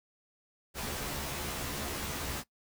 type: noise with comb filter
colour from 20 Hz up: pink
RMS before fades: -37 dBFS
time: 0.74-2.44 s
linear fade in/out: 50 ms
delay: 14 ms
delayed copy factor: +0.9
effects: noise-tail reverb RT60 0.1 s tail -19 dB re dry